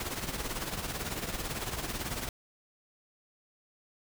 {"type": "noise with tremolo", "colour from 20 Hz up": "pink", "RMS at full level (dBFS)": -33, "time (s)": [0, 2.29], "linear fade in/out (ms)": 2, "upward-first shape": "triangle", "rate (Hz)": 18, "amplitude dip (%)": 70, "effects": []}